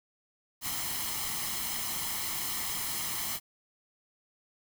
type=noise with comb filter; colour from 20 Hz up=white; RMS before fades=-34 dBFS; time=0.61-3.4 s; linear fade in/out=50 ms; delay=0.97 ms; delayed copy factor=+0.6; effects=none